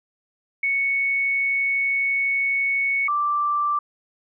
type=tone pair in turn; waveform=sine; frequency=2217 / 1174.4 Hz; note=C#7 / D6; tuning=0 / 0 cents; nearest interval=major seventh; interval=1100 cents; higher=first; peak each=-19 dBFS; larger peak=neither; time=0.63-3.08 / 3.08-3.79 s; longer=first; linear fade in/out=5 ms; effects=none